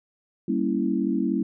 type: chord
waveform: sine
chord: G diminished seventh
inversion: none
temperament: equal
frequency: 196 / 233.1 / 277.2 / 329.6 Hz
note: G3 / Bb3 / Db4 / Fb4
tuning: 0 / 0 / 0 / 0 cents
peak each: -27 dBFS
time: 0.48-1.43 s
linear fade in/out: 5 ms
effects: none